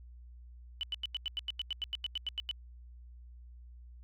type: tone bursts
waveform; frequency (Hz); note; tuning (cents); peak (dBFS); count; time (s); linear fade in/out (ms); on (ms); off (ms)
sine; 2984; F#7; +14; -32; 16; 0.81-2.512; 0; 22; 90
effects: added 60 Hz sine -49 dBFS peak until 4.03 s